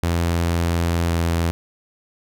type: tone with pitch glide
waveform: sawtooth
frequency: 84.9 to 84.02 Hz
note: F2 to E2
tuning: -48 to +34 cents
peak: -14 dBFS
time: 0.03-1.51 s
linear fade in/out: 0 ms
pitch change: -18 cents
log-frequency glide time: 1.06-1.14 s
effects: none